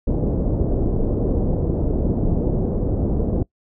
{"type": "low-pass noise", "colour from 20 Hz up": "pink", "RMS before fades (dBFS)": -20, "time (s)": [0.07, 3.43], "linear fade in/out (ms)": 5, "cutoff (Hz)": 520, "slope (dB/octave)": 24, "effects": ["noise-tail reverb RT60 0.1 s tail -22 dB re dry"]}